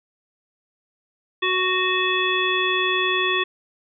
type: harmonic tone with a mistuned harmonic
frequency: 370 Hz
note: F#4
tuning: in tune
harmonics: 1 / 3 / 5 / 7 / 9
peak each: -25 / -25 / -25 / -25 / -25 dBFS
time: 1.42-3.44 s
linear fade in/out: 10 ms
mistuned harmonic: 9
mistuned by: +47 cents
effects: none